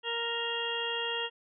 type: harmonic tone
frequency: 466.4 Hz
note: A#4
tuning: 1 cent sharp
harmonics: 1 / 2 / 3 / 4 / 6 / 7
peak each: -37 / -39 / -42 / -39 / -35 / -37 dBFS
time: 0.03-1.3 s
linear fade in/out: 50 ms
effects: none